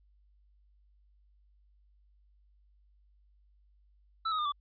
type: tone with pitch steps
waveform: square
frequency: 1318.5 / 1262.6 / 1209.1 / 1157.8 Hz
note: E6 / D#6 / D#6 / D6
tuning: 0 / +25 / -50 / -25 cents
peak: -30 dBFS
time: 4.25-4.522 s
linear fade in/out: 10 ms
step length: 68 ms
effects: added 50 Hz sine -62 dBFS peak until 4.6 s + resampled to 11025 Hz